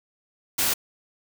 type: noise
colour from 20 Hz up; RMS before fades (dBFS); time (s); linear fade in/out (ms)
white; -23; 0.58-0.74; 10
effects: none